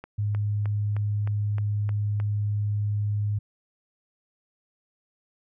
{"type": "click train", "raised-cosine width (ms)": 0.5, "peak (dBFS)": -24, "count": 8, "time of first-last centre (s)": [0.04, 2.2], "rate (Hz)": 3.24}
{"type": "tone", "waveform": "sine", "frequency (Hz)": 103.83, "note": "G#2", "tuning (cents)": 0, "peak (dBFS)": -23, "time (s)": [0.18, 3.39], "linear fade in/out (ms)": 10}
{"effects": []}